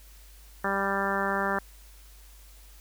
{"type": "harmonic tone", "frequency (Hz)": 196.8, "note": "G3", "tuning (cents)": 7, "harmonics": [1, 2, 3, 4, 5, 6, 7, 8, 9], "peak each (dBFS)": [-34, -34, -34, -34, -34, -34, -34, -34, -34], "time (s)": [0.64, 1.59], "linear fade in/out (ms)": 5, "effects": ["added 50 Hz sine -49 dBFS peak until 2.8 s", "white hiss -56 dBFS RMS until 2.8 s"]}